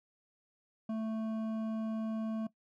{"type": "tone with hard clipping", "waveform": "sine", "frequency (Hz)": 220.9, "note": "A3", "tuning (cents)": 7, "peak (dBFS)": -35, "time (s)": [0.89, 2.47], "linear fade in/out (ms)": 5, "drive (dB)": 9, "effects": ["noise-tail reverb RT60 0.1 s tail -18 dB re dry"]}